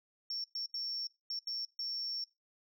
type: tone bursts at uneven times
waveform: sine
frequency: 5460 Hz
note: F8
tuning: 40 cents flat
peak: -35 dBFS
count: 6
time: 0.3-0.44 / 0.55-0.66 / 0.74-1.07 / 1.3-1.39 / 1.47-1.65 / 1.79-2.24 s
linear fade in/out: 2 ms
effects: noise-tail reverb RT60 0.2 s tail -19 dB re dry + tanh soft clip ceiling -31 dBFS